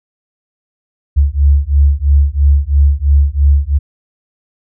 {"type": "beating tone pair", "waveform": "sine", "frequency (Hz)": [69.6, 72.6], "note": ["C#2", "D2"], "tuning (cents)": [8, -19], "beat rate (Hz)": 3, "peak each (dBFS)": -10, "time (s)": [1.16, 3.79], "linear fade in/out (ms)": 20, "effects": []}